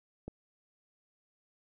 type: click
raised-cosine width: 2 ms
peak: -27 dBFS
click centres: 0.28 s
effects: none